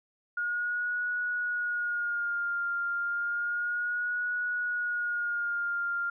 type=tone with vibrato; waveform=sine; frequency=1429 Hz; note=F6; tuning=39 cents sharp; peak=-28 dBFS; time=0.37-6.1 s; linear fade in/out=5 ms; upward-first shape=sine; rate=0.31 Hz; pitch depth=39 cents each way; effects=none